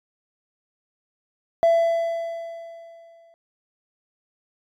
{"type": "tone with exponential decay", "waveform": "triangle", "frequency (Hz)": 669, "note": "E5", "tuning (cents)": 25, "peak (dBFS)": -10, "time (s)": [1.63, 3.34], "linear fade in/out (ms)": 0, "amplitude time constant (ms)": 370, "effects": ["tanh soft clip ceiling -9 dBFS"]}